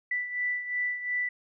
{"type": "beating tone pair", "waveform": "sine", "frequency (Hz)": [1975.5, 1978.3], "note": ["B6", "B6"], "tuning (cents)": [0, 2], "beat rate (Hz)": 2.8, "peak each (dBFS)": [-29, -35], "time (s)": [0.11, 1.29], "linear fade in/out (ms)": 5, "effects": []}